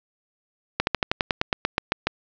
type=slowing click train; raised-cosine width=0.3 ms; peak=-4 dBFS; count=13; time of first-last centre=0.8-2.07 s; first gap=71 ms; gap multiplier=1.07; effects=resampled to 16000 Hz + 7-bit